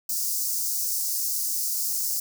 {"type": "high-pass noise", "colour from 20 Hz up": "white", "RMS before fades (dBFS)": -27, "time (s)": [0.09, 2.2], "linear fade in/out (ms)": 5, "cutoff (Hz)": 4900, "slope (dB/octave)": 48, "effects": []}